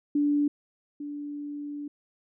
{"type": "tone pair in turn", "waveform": "sine", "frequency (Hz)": [291.1, 291.1], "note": ["D4", "D4"], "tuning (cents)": [-15, -15], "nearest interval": "unison", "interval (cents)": 0, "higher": "neither", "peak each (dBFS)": [-21, -33], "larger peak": "first", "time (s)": [[0.15, 0.48], [1, 1.88]], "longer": "second", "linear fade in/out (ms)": 5, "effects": []}